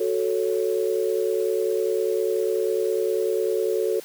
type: chord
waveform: sine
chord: F# minor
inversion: none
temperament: equal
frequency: 370 / 440 / 554.4 Hz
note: F#4 / A4 / C#5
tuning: 0 / 0 / 0 cents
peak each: -25 / -23 / -29 dBFS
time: 0-4 s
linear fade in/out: 5 ms
effects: white hiss -44 dBFS RMS until 4.04 s + high-pass 80 Hz 12 dB/octave